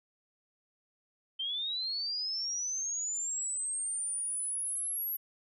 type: linear sweep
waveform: sine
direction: up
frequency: 3106 to 11710 Hz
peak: -32 dBFS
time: 1.39-5.17 s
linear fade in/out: 10 ms
effects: none